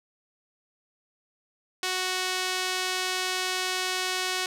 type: tone with band-pass filter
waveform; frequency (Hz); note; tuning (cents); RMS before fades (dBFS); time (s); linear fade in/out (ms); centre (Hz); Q
sawtooth; 370; F#4; 0; -29; 1.83-4.46; 2; 4300; 0.67
effects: none